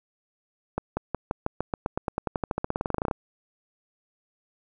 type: accelerating click train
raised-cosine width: 1 ms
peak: -12 dBFS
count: 28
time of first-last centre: 0.78-3.112 s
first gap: 190 ms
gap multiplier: 0.93
effects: none